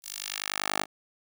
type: tone with high-pass filter sweep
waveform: 10% pulse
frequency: 50.3 Hz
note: G1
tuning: 45 cents sharp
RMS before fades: -33 dBFS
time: 0.02-0.86 s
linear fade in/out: 50 ms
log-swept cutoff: 7200 to 550 Hz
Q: 0.76
effects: none